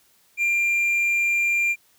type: tone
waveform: triangle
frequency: 2386 Hz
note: D7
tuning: 27 cents sharp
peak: -17 dBFS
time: 0.37-1.76 s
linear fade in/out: 50 ms
effects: white hiss -60 dBFS RMS until 1.98 s